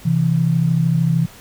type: tone pair together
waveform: sine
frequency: 132.3 / 165.44 Hz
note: C3 / E3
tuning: +20 / +7 cents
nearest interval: major third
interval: 387 cents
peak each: -18 / -15 dBFS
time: 0.05-1.26 s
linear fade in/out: 10 ms
effects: pink hiss -42 dBFS RMS until 1.4 s